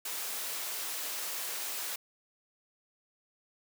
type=high-pass noise; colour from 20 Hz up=white; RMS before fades=-37 dBFS; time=0.05-1.96 s; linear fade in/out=5 ms; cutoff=410 Hz; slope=12 dB/octave; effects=none